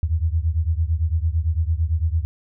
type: beating tone pair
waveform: sine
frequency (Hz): 77.9 / 86.8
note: D#2 / F2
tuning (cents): +3 / -10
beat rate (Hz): 8.9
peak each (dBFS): -20 / -22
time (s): 0.03-2.25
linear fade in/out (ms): 0
effects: none